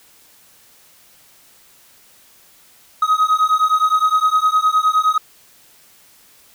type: beating tone pair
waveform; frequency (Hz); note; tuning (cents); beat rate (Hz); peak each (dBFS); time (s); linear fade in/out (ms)
triangle; 1257 / 1266.7; D#6 / D#6; +17 / +31; 9.7; -14; 3.02-5.18; 5
effects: white hiss -50 dBFS RMS until 6.54 s